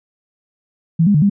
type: tone with pitch steps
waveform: sine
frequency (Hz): 164.5 / 204 / 149.5 / 200.9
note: E3 / G#3 / D3 / G3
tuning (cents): -3 / -31 / +31 / +43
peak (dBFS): -9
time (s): 0.99-1.298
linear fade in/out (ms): 10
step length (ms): 77
effects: none